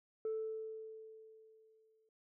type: tone with exponential decay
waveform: sine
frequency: 440 Hz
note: A4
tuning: in tune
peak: -33 dBFS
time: 0.25-2.09 s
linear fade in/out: 2 ms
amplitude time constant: 400 ms
effects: tanh soft clip ceiling -33 dBFS